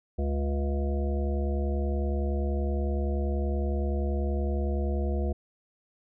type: harmonic tone with a mistuned harmonic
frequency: 70.6 Hz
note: C#2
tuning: 32 cents sharp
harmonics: 1 / 3 / 5 / 7 / 9 / 10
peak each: -26 / -35 / -36 / -38 / -40 / -43 dBFS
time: 0.18-5.33 s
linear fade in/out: 10 ms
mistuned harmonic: 7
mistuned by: -20 cents
effects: none